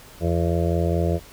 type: harmonic tone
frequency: 84.7 Hz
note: E2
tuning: 48 cents sharp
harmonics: 1 / 2 / 4 / 5 / 6 / 7 / 8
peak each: -22 / -25 / -28 / -29 / -30 / -30 / -31 dBFS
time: 0.2-1.2 s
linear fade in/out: 50 ms
effects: pink hiss -46 dBFS RMS until 1.32 s